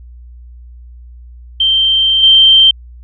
sine tone with level steps, 3136 Hz, G7, in tune, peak -8 / -3 dBFS, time 1.6-2.71 s, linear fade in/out 5 ms, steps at 2.23 s, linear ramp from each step 2 ms, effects added 60 Hz sine -32 dBFS peak until 3.03 s

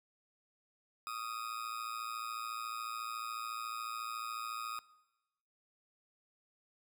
40% pulse tone with amplitude modulation, 1245 Hz, D#6, 1 cent sharp, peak -35 dBFS, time 1.07-4.79 s, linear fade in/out 0 ms, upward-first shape sine, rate 114 Hz, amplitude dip 80%, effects noise-tail reverb RT60 1.0 s tail -20 dB re dry

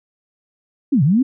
sine linear two-way sweep, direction down then up, 308.6 to 124 to 277 Hz, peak -11 dBFS, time 0.92-1.23 s, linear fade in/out 10 ms, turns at 1.03 s, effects none

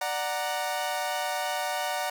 sawtooth chord, D augmented, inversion none, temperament equal with one note detuned, 591.4 / 740 / 932.3 Hz, D5 / F#5 / A#5, +12 / 0 / 0 cents, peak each -30 / -27 / -30 dBFS, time 0.01-2.1 s, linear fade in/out 5 ms, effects none

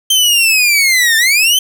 sawtooth linear two-way sweep, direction down then up, 3136 to 1767 to 3130 Hz, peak -5 dBFS, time 0.1-1.59 s, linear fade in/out 5 ms, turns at 1.17 s, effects none

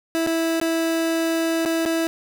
30% pulse tone with dropouts, 328.1 Hz, E4, 8 cents flat, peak -17 dBFS, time 0.15-2.07 s, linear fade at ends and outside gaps 0 ms, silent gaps 0.264-0.272 / 0.6-0.614 / 1.651-1.659 / 1.853-1.86 s, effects 9-bit

